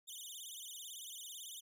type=tone with vibrato; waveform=15% pulse; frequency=3316 Hz; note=G#7; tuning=3 cents flat; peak=-40 dBFS; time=0.07-1.61 s; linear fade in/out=20 ms; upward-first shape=sine; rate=18 Hz; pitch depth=210 cents each way; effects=none